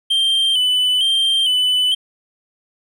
triangle tone with vibrato, 3079 Hz, G7, 32 cents flat, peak -12 dBFS, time 0.1-1.95 s, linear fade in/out 10 ms, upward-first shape square, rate 1.1 Hz, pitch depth 47 cents each way, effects none

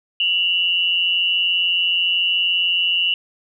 sine tone pair together, 2747 / 2926 Hz, F7 / F#7, -29 / -20 cents, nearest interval minor second, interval 109 cents, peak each -21 / -17 dBFS, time 0.2-3.14 s, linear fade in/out 2 ms, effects none

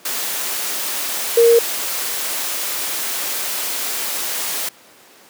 sine tone in noise, 466.2 Hz, A#4, in tune, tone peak -7 dBFS, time 1.37-1.59 s, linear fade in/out 5 ms, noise white, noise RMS -23 dBFS, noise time 0.05-4.69 s, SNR +13 dB, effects pink hiss -46 dBFS RMS until 5.29 s + high-pass 300 Hz 12 dB/octave

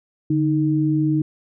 sine tone pair together, 146.83 / 311.1 Hz, D3 / D#4, 0 / 0 cents, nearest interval octave + minor second, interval 1300 cents, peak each -20 / -18 dBFS, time 0.3-1.22 s, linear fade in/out 5 ms, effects none

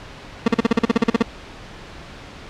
30% pulse tone bursts, 229.7 Hz, A#3, 25 cents flat, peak -9 dBFS, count 13, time 0.46-1.225 s, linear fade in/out 5 ms, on 21 ms, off 41 ms, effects pink hiss -38 dBFS RMS until 2.49 s + low-pass 4000 Hz 12 dB/octave

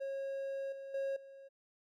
triangle tone with level steps, 545 Hz, C#5, 29 cents flat, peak -35 / -42 / -32 / -49 dBFS, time 0-1.49 s, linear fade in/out 20 ms, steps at 0.72 / 0.94 / 1.16 s, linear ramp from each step 5 ms, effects none

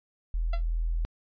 sine tone, 41.29 Hz, E1, 4 cents sharp, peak -25 dBFS, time 0.34-1.05 s, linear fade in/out 0 ms
sawtooth tone with exponential decay, 678 Hz, E5, 49 cents sharp, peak -28 dBFS, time 0.53-0.63 s, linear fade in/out 5 ms, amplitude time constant 20 ms
effects resampled to 11025 Hz

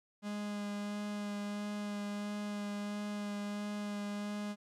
45% pulse tone with vibrato, 206 Hz, G#3, 14 cents flat, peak -37 dBFS, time 0.22-4.56 s, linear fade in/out 50 ms, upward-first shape sine, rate 1.5 Hz, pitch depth 12 cents each way, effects low-pass 9000 Hz 12 dB/octave + 13-bit

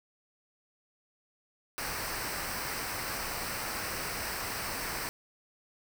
pink noise with comb filter, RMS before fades -36 dBFS, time 1.78-5.09 s, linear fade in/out 0 ms, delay 0.29 ms, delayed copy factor -0.6, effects none

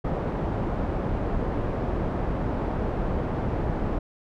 pink low-pass noise, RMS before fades -27 dBFS, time 0.04-3.99 s, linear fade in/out 10 ms, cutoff 810 Hz, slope 12 dB/octave, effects none

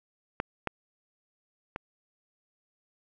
clicks, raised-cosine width 0.5 ms, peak -13 / -14 / -19 dBFS, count 3, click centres 0.401 / 0.673 / 1.761 s, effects none

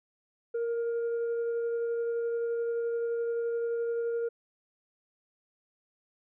sine tone with frequency modulation, 466.2 Hz, A#4, in tune, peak -28 dBFS, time 0.54-4.29 s, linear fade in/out 10 ms, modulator 944 Hz, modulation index 0.21, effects none

